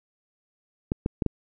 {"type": "clicks", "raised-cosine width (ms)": 3, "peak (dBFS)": -11, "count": 4, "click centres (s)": [0.919, 1.061, 1.222, 1.263], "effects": []}